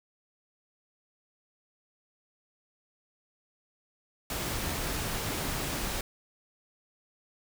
pink noise, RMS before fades -33 dBFS, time 4.3-6.01 s, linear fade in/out 2 ms, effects none

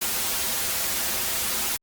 white noise with comb filter, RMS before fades -26 dBFS, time 0.01-1.77 s, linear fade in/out 10 ms, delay 6.8 ms, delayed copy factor -0.85, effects Opus 48 kbps

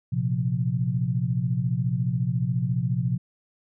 sine chord, Bb suspended second, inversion none, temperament equal with one note detuned, 116.54 / 130.81 / 175.42 Hz, Bb2 / C3 / F3, 0 / 0 / +8 cents, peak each -27 / -25 / -28 dBFS, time 0.12-3.18 s, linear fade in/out 10 ms, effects none

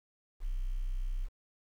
sine tone, 31.58 Hz, B0, 39 cents sharp, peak -30 dBFS, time 0.4-1.29 s, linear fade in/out 50 ms, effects tanh soft clip ceiling -26 dBFS + 10-bit

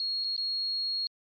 sine tone with dropouts, 4297 Hz, C8, 45 cents sharp, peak -28 dBFS, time 0-1.07 s, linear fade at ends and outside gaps 1 ms, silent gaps 0.24-0.244 / 0.365-0.378 s, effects MP3 32 kbps

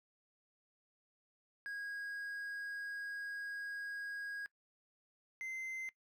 triangle tone pair in turn, 1642 / 2072 Hz, G#6 / C7, -20 / -17 cents, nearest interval major third, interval 403 cents, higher second, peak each -39 / -39 dBFS, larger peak neither, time 1.66-4.46 / 5.41-5.89 s, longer first, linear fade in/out 0 ms, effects noise-tail reverb RT60 0.1 s tail -20 dB re dry

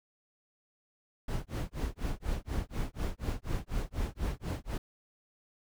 brown noise with tremolo, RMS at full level -31 dBFS, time 1.28-4.78 s, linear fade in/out 5 ms, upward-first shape sine, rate 4.1 Hz, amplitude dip 100%, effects none

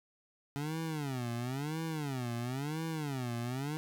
25% pulse tone with vibrato, 138.59 Hz, C#3, in tune, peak -31 dBFS, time 0.56-3.77 s, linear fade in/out 0 ms, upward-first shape sine, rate 0.98 Hz, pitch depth 280 cents each way, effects none

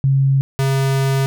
sine / square tone pair in turn, 136 / 135.44 Hz, C#3 / C#3, -33 / -40 cents, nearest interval unison, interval 7 cents, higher first, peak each -11 / -15 dBFS, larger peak first, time 0.04-0.41 / 0.59-1.26 s, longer second, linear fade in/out 0 ms, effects none

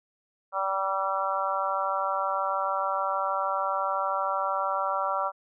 harmonic tone, 193.3 Hz, G3, 24 cents flat, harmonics 3 / 4 / 5 / 6 / 7, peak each -32 / -32 / -32 / -31 / -31 dBFS, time 0.52-5.32 s, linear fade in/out 50 ms, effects none

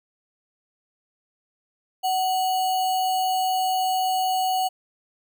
sine tone with sample-and-hold, 748 Hz, F#5, 19 cents sharp, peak -20 dBFS, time 2.03-4.69 s, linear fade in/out 20 ms, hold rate 3675 Hz, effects none

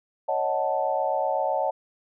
sine chord, D# half-diminished seventh, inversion third, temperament equal, 554.4 / 622.3 / 740 / 880 Hz, C#5 / D#5 / F#5 / A5, 0 / 0 / 0 / 0 cents, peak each -28 dBFS, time 0.28-1.71 s, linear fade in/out 10 ms, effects none

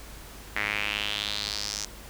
sawtooth tone with band-pass filter sweep, 103.83 Hz, G#2, in tune, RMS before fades -31 dBFS, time 0.56-1.85 s, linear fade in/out 0 ms, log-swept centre 2000 to 6000 Hz, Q 3.8, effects added 50 Hz sine -46 dBFS peak until 2.09 s + pink hiss -46 dBFS RMS until 2.09 s

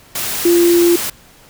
sine tone in noise, 345.2 Hz, F4, 20 cents flat, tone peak -8 dBFS, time 0.45-0.96 s, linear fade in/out 5 ms, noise white, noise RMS -21 dBFS, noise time 0.15-1.1 s, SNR +10 dB, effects pink hiss -45 dBFS RMS until 1.49 s

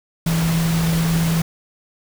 sine tone in noise, 164.81 Hz, E3, in tune, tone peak -16 dBFS, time 0.26-1.42 s, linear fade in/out 5 ms, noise pink, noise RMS -26 dBFS, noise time 0.26-1.42 s, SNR +7 dB, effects none

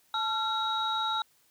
sine tone cluster, 874 / 1366 / 3820 Hz, A5 / F6 / A#7, -12 / -39 / +42 cents, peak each -31 dBFS, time 0.14-1.22 s, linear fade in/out 2 ms, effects tanh soft clip ceiling -19 dBFS + white hiss -66 dBFS RMS until 1.5 s

